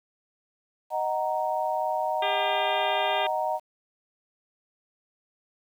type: chord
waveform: sine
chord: D# minor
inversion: none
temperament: equal with one note detuned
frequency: 622.3 / 746 / 932.3 Hz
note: D#5 / F#5 / A#5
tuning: 0 / +14 / 0 cents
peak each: -29 dBFS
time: 0.9-3.6 s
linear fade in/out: 50 ms
type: harmonic tone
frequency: 401.4 Hz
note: G4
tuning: 41 cents sharp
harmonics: 1 / 2 / 3 / 4 / 5 / 6 / 7 / 8 / 9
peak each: -36 / -36 / -36 / -36 / -36 / -36 / -36 / -36 / -36 dBFS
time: 2.22-3.27 s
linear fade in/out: 5 ms
effects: 9-bit